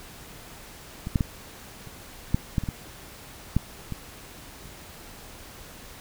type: clicks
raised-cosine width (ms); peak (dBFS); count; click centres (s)
5; -19 / -9 / -11 / -29 / -8 / -10 / -19 / -16 / -8 / -19 / -30; 11; 1.071 / 1.158 / 1.208 / 1.873 / 2.345 / 2.582 / 2.637 / 2.688 / 3.566 / 3.923 / 4.657
effects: pink hiss -45 dBFS RMS until 6 s